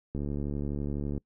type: click train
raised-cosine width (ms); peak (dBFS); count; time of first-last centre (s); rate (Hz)
3; -21; 75; 0.15-1.178; 72
effects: noise-tail reverb RT60 0.1 s tail -25 dB re dry